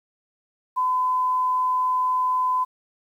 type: tone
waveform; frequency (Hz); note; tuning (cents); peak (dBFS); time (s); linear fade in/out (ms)
sine; 1013; B5; +44; -19; 0.76-2.65; 20
effects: 9-bit